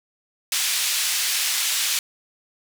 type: band-pass noise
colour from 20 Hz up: pink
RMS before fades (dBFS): -23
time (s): 0.52-1.99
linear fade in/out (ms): 2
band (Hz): 2800 to 13000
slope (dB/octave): 12
effects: none